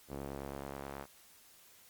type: tone with band-pass filter sweep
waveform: sawtooth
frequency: 69.3 Hz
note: C#2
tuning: in tune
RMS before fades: -44 dBFS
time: 0.08-1.07 s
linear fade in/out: 50 ms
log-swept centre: 420 to 970 Hz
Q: 0.77
effects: white hiss -61 dBFS RMS until 1.89 s + Opus 48 kbps